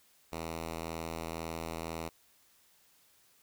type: tone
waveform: 5% pulse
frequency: 82 Hz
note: E2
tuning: 9 cents flat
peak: -26 dBFS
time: 0.32-2.09 s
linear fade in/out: 5 ms
effects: white hiss -66 dBFS RMS until 3.42 s